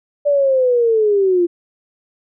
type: linear sweep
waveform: sine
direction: down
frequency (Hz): 586 to 340.5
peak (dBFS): -11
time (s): 0.25-1.47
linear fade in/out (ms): 20
effects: none